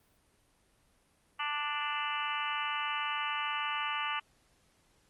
harmonic tone, 294.4 Hz, D4, 4 cents sharp, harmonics 3 / 4 / 5 / 6 / 7 / 8 / 9 / 10, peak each -39 / -36 / -42 / -43 / -42 / -44 / -40 / -40 dBFS, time 1.39-4.2 s, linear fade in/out 10 ms, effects pink hiss -69 dBFS RMS until 5.09 s + Opus 32 kbps

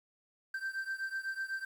triangle beating tone pair, 1562 / 1570 Hz, G6 / G6, -7 / +2 cents, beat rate 8 Hz, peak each -36 / -38 dBFS, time 0.54-1.65 s, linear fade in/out 5 ms, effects 10-bit

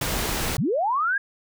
pink noise, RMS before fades -26 dBFS, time 0.01-0.57 s, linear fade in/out 5 ms
sine linear sweep, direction up, 90.8 to 1669 Hz, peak -20 dBFS, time 0.58-1.18 s, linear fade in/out 5 ms
effects none

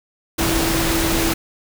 sine tone in noise, 329.6 Hz, E4, in tune, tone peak -21 dBFS, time 0.38-1.34 s, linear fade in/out 10 ms, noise pink, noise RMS -20 dBFS, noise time 0.38-1.34 s, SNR -4 dB, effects none

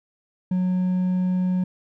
triangle tone with hard clipping, 183.1 Hz, F#3, 18 cents flat, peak -20 dBFS, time 0.51-1.64 s, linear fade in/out 5 ms, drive 5 dB, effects none

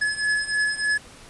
square beating tone pair, 1703 / 1706.3 Hz, G#6 / G#6, +43 / +46 cents, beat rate 3.3 Hz, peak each -27 / -24 dBFS, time 0.01-0.98 s, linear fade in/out 10 ms, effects pink hiss -46 dBFS RMS until 1.29 s + resampled to 24000 Hz

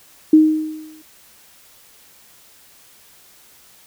sine tone with exponential decay, 311.4 Hz, D#4, 2 cents sharp, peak -4 dBFS, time 0.33-1.02 s, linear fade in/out 5 ms, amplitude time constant 150 ms, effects white hiss -49 dBFS RMS until 3.86 s

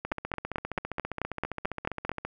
two click trains, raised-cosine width 0.5 ms, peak -13 / -18 dBFS, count 10 / 34, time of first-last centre 0.12-2.094 / 0.05-2.25 s, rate 4.56 / 15 Hz, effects none

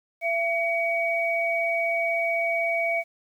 sine tone pair together, 674 / 2259 Hz, E5 / C#7, +38 / +32 cents, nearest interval octave + major sixth, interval 2094 cents, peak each -25 dBFS, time 0.21-3.04 s, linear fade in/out 50 ms, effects 9-bit

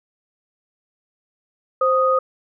sine tone pair together, 523.3 / 1244.6 Hz, C5 / D#6, 0 / 0 cents, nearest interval octave + minor third, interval 1500 cents, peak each -17 dBFS, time 1.81-2.19 s, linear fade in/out 5 ms, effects none

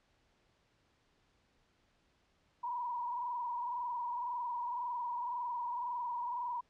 sine tone with frequency modulation, 968 Hz, B5, 35 cents flat, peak -35 dBFS, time 2.63-6.61 s, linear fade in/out 10 ms, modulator 21.9 Hz, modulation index 1.6, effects pink hiss -73 dBFS RMS until 6.69 s + low-pass 5000 Hz 12 dB/octave

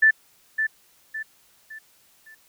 sine tone with echo, 1760 Hz, A6, in tune, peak -12 dBFS, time 0.02-0.11 s, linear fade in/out 10 ms, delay 560 ms, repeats 4, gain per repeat -8 dB, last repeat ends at 2.35 s, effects white hiss -59 dBFS RMS until 2.48 s

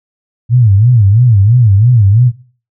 sine tone with vibrato, 110.5 Hz, A2, 8 cents sharp, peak -4 dBFS, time 0.49-2.32 s, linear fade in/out 50 ms, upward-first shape sine, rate 3 Hz, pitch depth 230 cents each way, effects noise-tail reverb RT60 0.4 s tail -17 dB re dry

